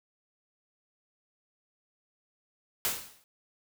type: noise with exponential decay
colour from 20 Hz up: white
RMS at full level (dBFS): -27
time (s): 2.85-3.24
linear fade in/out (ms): 0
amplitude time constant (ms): 83
effects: none